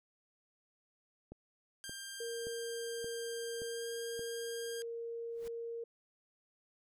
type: click train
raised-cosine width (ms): 2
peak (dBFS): -35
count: 6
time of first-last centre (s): 1.32-4.194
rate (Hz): 1.74
type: tone with pitch glide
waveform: 10% pulse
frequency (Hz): 1591 to 1608.6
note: G6 to G6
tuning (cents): +25 to +44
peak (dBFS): -35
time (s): 1.84-4.82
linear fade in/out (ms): 0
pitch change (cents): +19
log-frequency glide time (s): 3.67-3.87
type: tone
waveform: sine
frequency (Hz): 464.3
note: A#4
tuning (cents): -7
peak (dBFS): -39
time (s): 2.2-5.84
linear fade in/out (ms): 5
type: noise with exponential growth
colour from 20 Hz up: pink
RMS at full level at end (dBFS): -50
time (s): 5.3-5.48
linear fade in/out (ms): 2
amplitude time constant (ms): 38
effects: none